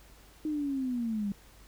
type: linear sweep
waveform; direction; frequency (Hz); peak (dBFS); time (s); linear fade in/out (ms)
sine; down; 311.3 to 196; -29; 0.45-1.32; 2
effects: added 50 Hz sine -57 dBFS peak until 1.67 s + pink hiss -58 dBFS RMS until 1.67 s